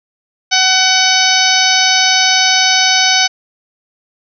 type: harmonic tone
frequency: 752 Hz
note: F#5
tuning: 28 cents sharp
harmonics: 1 / 2 / 3 / 4 / 5 / 6 / 7 / 8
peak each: -17 / -17 / -17 / -17 / -17 / -17 / -17 / -17 dBFS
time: 0.51-3.28 s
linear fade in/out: 20 ms
effects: none